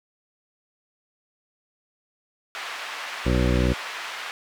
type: band-pass noise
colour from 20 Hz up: white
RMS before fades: -34 dBFS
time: 2.55-4.31 s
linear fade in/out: 0 ms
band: 850 to 2400 Hz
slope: 12 dB/octave
type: harmonic tone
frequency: 61.8 Hz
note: B1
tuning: 2 cents sharp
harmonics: 1 / 2 / 3 / 4 / 5 / 6 / 8 / 9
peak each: -22 / -25 / -27 / -28 / -29 / -30 / -31 / -32 dBFS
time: 3.25-3.74 s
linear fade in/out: 20 ms
effects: none